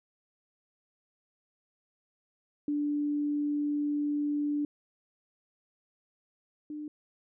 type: tone pair in turn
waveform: sine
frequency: 292.9 / 299.9 Hz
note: D4 / D4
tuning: -5 / +36 cents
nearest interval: unison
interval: 41 cents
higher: second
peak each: -27 / -36 dBFS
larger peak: first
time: 2.68-4.65 / 6.7-6.88 s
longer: first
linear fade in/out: 2 ms
effects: none